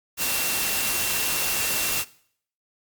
sine tone in noise, 2726 Hz, F7, 43 cents flat, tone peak -32 dBFS, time 0.17-2.05 s, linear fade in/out 50 ms, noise white, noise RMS -25 dBFS, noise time 0.17-2.05 s, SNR -10 dB, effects noise-tail reverb RT60 0.6 s tail -20 dB re dry + Opus 48 kbps

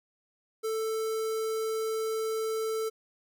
square tone with notch filter, 442 Hz, A4, 8 cents sharp, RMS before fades -31 dBFS, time 0.63-2.9 s, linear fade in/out 20 ms, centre 2600 Hz, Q 1.1, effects none

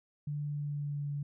sine tone with pitch glide, 146.83 to 143.89 Hz, D3 to D3, 0 to -35 cents, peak -33 dBFS, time 0.27-1.23 s, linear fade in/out 5 ms, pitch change -35 cents, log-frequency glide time 0.42-1.11 s, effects none

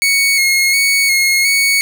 sawtooth tone with vibrato, 2192 Hz, C#7, 20 cents flat, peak -7 dBFS, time 0.02-1.81 s, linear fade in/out 0 ms, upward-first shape square, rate 1.4 Hz, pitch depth 27 cents each way, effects none

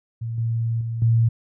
sine tone with level steps, 114.9 Hz, A#2, 25 cents flat, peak -25 / -20 / -24 / -14 dBFS, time 0.21-1.29 s, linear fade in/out 10 ms, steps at 0.38 / 0.81 / 1.02 s, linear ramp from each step 2 ms, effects none

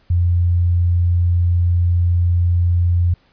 sine tone, 87.31 Hz, F2, in tune, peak -12 dBFS, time 0.1-3.14 s, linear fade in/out 5 ms, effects pink hiss -57 dBFS RMS until 3.32 s + resampled to 11025 Hz

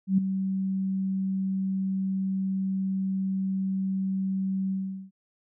sine tone with ADSR envelope, 191.4 Hz, G3, 41 cents flat, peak -16 dBFS, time 0.07-5.11 s, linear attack 110 ms, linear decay 6 ms, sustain -9 dB, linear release 400 ms, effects none

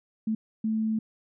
sine tone bursts at uneven times, 219.6 Hz, A3, 3 cents flat, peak -24 dBFS, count 2, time 0.27-0.35 / 0.64-0.99 s, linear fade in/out 5 ms, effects none

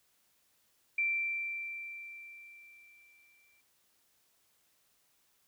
sine tone with exponential decay, 2349 Hz, D7, in tune, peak -27 dBFS, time 0.98-3.61 s, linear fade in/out 5 ms, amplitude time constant 570 ms, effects white hiss -72 dBFS RMS until 5.47 s

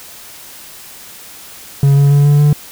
triangle tone with pitch steps, 139.5 / 141.37 / 143.26 / 145.17 / 147.11 Hz, C#3 / C#3 / D3 / D3 / D3, +11 / +34 / -43 / -20 / +3 cents, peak -4 dBFS, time 1.83-2.53 s, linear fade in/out 2 ms, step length 140 ms, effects white hiss -35 dBFS RMS until 2.71 s

